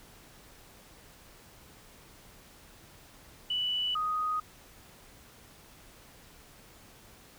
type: tone pair in turn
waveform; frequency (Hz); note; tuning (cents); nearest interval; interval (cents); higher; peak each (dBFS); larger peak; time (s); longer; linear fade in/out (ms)
sine; 2966 / 1247; F#7 / D#6; +4 / +3; octave + minor third; 1501; first; -28; neither; 3.5-3.95 / 3.95-4.4; neither; 5
effects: pink hiss -55 dBFS RMS until 7.38 s